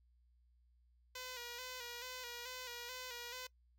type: tone with vibrato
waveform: 5% pulse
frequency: 493 Hz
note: B4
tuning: 3 cents flat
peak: -34 dBFS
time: 1.15-3.47 s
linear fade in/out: 5 ms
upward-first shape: square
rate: 2.3 Hz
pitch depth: 49 cents each way
effects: noise-tail reverb RT60 0.1 s tail -21 dB re dry + added 60 Hz sine -68 dBFS peak until 3.78 s